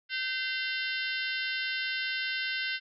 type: harmonic tone with a mistuned harmonic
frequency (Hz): 515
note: C5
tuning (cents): -28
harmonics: 3 / 4 / 5 / 6 / 7 / 8 / 9 / 10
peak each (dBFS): -34 / -36 / -38 / -40 / -41 / -42 / -43 / -44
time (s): 0.09-2.8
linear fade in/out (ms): 50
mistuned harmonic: 5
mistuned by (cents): +110
effects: none